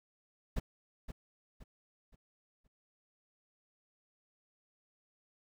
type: noise with echo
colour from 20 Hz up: brown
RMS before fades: -33 dBFS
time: 0.56-0.6 s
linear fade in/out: 10 ms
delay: 520 ms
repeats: 4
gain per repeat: -9 dB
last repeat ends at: 2.68 s
effects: none